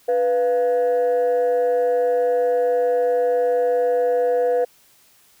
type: tone pair together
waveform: sine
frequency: 493.9 / 698.5 Hz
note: B4 / F5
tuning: 0 / 0 cents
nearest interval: tritone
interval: 600 cents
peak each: -15 / -22 dBFS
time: 0.08-4.65 s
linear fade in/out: 10 ms
effects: tanh soft clip ceiling -13 dBFS + white hiss -55 dBFS RMS until 5.4 s